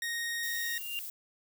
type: tone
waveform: sawtooth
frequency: 1864.7 Hz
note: A#6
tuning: in tune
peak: -29 dBFS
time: 0.02-0.78 s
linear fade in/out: 2 ms
type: noise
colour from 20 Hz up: violet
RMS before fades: -41 dBFS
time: 0.43-1.1 s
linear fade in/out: 2 ms
type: tone with exponential growth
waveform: triangle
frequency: 2794 Hz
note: F7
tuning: in tune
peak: -30 dBFS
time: 0.48-0.99 s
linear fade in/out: 0 ms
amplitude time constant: 110 ms
effects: none